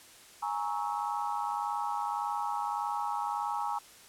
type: chord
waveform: sine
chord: A# half-diminished seventh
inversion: third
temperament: equal with one note detuned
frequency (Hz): 830.6 / 932.3 / 1108.7 / 1302.6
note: G#5 / A#5 / C#6 / E6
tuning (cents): 0 / 0 / 0 / -21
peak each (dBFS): -34 / -35 / -38 / -39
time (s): 0.42-3.79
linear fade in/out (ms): 10
effects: white hiss -54 dBFS RMS until 4.08 s + low-pass 11000 Hz 12 dB/octave